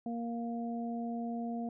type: harmonic tone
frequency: 233.7 Hz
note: A#3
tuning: 5 cents sharp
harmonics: 1 / 2 / 3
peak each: -35 / -46 / -42 dBFS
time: 0.06-1.69 s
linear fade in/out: 2 ms
effects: none